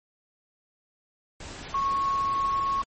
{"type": "tone in noise", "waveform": "sine", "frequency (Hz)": 1100, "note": "C#6", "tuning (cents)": -14, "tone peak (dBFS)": -23, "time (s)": [1.74, 2.82], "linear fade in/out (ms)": 5, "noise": "pink", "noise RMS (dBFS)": -40, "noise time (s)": [1.4, 2.84], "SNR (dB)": 14, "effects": ["MP3 32 kbps"]}